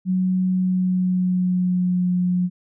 sine tone with pitch glide, 185 to 179.84 Hz, F#3 to F#3, 0 to -49 cents, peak -17 dBFS, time 0.05-2.5 s, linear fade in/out 50 ms, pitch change -49 cents, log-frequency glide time 0.49-2.11 s, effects none

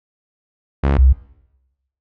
sawtooth / sine tone pair in turn, 69.3 / 65.2 Hz, C#2 / C2, 0 / -5 cents, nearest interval minor second, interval 105 cents, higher first, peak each -9 / -7 dBFS, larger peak second, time 0.83-0.98 / 0.98-1.13 s, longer neither, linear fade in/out 10 ms, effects noise-tail reverb RT60 0.9 s tail -20 dB re dry + low-pass 2000 Hz 12 dB/octave

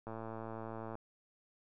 click train, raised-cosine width 1 ms, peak -30 dBFS, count 100, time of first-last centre 0.07-0.954 s, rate 112 Hz, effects none

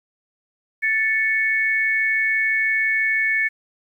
sine tone pair together, 1760 / 2217 Hz, A6 / C#7, 0 / 0 cents, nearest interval major third, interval 400 cents, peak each -20 dBFS, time 0.82-3.49 s, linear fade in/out 20 ms, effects 9-bit

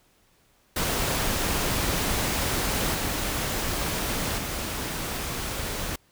pink noise with level steps, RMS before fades -26 / -28 / -31 dBFS, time 0.76-5.96 s, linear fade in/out 5 ms, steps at 2.94 / 4.38 s, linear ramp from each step 2 ms, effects pink hiss -63 dBFS RMS until 6.11 s

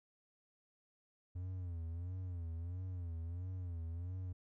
triangle tone with vibrato, 87.31 Hz, F2, in tune, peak -38 dBFS, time 1.35-4.33 s, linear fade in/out 10 ms, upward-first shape sine, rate 1.5 Hz, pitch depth 110 cents each way, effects none

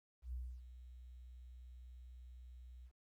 sine tone with ADSR envelope, 61.8 Hz, B1, 2 cents sharp, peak -40 dBFS, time 0.22-2.92 s, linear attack 110 ms, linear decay 280 ms, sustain -12 dB, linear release 68 ms, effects 13-bit

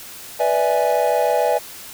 triangle chord, E dominant seventh, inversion second, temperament equal with one note detuned, 493.9 / 587.3 / 654.3 / 830.6 Hz, B4 / D5 / E5 / G#5, 0 / 0 / -13 / 0 cents, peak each -19 dBFS, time 0.39-1.59 s, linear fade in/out 20 ms, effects white hiss -37 dBFS RMS until 1.93 s

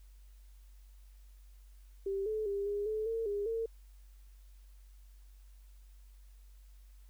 sine tone with pitch steps, 391.7 / 432.6 / 400 / 408.6 / 432.6 / 453.5 / 406.8 / 453.9 Hz, G4 / A4 / G4 / G#4 / A4 / A#4 / G#4 / A#4, -1 / -29 / +35 / -28 / -29 / -48 / -36 / -46 cents, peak -32 dBFS, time 2.06-3.66 s, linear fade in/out 5 ms, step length 200 ms, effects added 48 Hz sine -53 dBFS peak until 7.09 s + white hiss -71 dBFS RMS until 7.09 s

